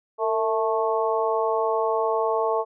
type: harmonic tone with a mistuned harmonic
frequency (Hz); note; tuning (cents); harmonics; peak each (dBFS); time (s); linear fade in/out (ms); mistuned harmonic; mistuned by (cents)
219.2; A3; -6; 2 / 3 / 4 / 5; -24 / -26 / -27 / -28; 0.18-2.65; 50; 2; +50
effects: none